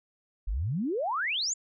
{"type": "exponential sweep", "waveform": "sine", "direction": "up", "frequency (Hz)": [41.2, 7459], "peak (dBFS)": -27, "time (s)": [0.47, 1.54], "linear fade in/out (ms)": 10, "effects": []}